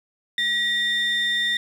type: tone pair together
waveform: sine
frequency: 1912 / 3609 Hz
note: A#6 / A7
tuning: +43 / +43 cents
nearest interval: major seventh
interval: 1100 cents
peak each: -21 / -21 dBFS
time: 0.38-1.57 s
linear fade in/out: 2 ms
effects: tanh soft clip ceiling -16 dBFS + 8-bit